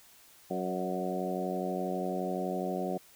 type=harmonic tone with a mistuned harmonic; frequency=92 Hz; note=F#2; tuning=9 cents flat; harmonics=2 / 3 / 4 / 5 / 6 / 7 / 8; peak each=-36 / -40 / -37 / -41 / -39 / -40 / -38 dBFS; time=0.5-2.98 s; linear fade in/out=10 ms; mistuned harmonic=6; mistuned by=+22 cents; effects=white hiss -58 dBFS RMS until 3.15 s